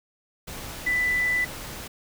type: tone in noise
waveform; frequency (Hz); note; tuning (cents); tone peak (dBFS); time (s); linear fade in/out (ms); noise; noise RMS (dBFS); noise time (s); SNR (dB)
sine; 1988; B6; +11; -21; 0.86-1.45; 10; pink; -37; 0.47-1.88; +13
effects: none